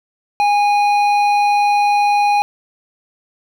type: tone with hard clipping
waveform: sine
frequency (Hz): 822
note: G#5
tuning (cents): -18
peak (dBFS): -13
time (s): 0.4-2.42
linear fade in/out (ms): 0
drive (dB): 9
effects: none